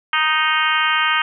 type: harmonic tone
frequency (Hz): 311.1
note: D#4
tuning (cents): 0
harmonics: 3 / 4 / 5 / 6 / 7 / 8 / 9 / 10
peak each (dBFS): -25 / -20 / -21 / -24 / -24 / -26 / -25 / -25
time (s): 0.13-1.22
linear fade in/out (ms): 2
effects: none